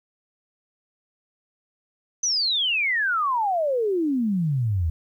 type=exponential sweep; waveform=sine; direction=down; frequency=6200 to 76.9 Hz; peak=-20 dBFS; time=2.23-4.9 s; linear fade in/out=5 ms; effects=10-bit